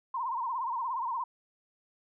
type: tone with vibrato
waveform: sine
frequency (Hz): 987.8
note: B5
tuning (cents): 0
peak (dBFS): -30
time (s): 0.14-1.24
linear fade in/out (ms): 5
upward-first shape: sine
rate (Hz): 17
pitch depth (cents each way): 140
effects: none